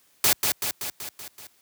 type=noise with echo; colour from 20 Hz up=white; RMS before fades=-19 dBFS; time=0.24-0.33 s; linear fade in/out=2 ms; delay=190 ms; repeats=6; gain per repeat=-4 dB; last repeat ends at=1.47 s; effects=white hiss -62 dBFS RMS until 1.61 s + high-pass 60 Hz 12 dB/octave